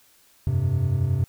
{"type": "chord", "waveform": "triangle", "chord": "F suspended second", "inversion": "none", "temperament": "equal", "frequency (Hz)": [87.31, 98, 130.81], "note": ["F2", "G2", "C3"], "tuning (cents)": [0, 0, 0], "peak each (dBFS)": [-25, -22, -21], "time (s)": [0.47, 1.24], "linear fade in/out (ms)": 0, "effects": ["white hiss -58 dBFS RMS until 1.28 s"]}